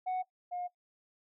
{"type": "tone pair in turn", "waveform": "sine", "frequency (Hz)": [740, 714.8], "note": ["F#5", "F5"], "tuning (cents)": [0, 40], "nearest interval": "minor second", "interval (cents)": 60, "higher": "first", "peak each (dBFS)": [-28, -34], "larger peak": "first", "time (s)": [[0.06, 0.23], [0.51, 0.68]], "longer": "neither", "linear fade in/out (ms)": 20, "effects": ["noise-tail reverb RT60 0.1 s tail -18 dB re dry", "tanh soft clip ceiling -30 dBFS"]}